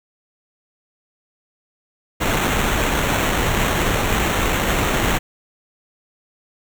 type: noise with sample-and-hold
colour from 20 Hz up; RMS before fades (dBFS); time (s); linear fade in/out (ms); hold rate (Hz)
pink; -19; 2.2-5.19; 20; 4900
effects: none